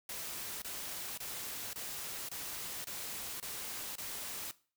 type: noise bursts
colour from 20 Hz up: white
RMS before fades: -42 dBFS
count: 8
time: 0.09-4.512 s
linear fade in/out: 2 ms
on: 530 ms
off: 26 ms
effects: noise-tail reverb RT60 0.4 s tail -19 dB re dry